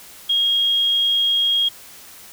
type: tone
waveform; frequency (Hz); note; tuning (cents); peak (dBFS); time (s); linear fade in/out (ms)
sine; 3266; G#7; -30; -15; 0.29-1.69; 10
effects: white hiss -42 dBFS RMS until 2.32 s